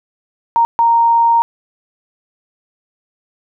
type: tone bursts at uneven times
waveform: sine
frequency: 929 Hz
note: A#5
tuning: 6 cents flat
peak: -8 dBFS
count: 2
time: 0.56-0.65 / 0.79-1.42 s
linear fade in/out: 0 ms
effects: none